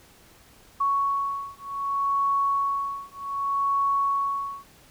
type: beating tone pair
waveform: sine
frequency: 1112 / 1112.65 Hz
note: C#6 / C#6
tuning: +5 / +6 cents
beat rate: 0.65 Hz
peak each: -26 dBFS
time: 0.8-4.64 s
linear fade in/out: 10 ms
effects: pink hiss -54 dBFS RMS until 4.9 s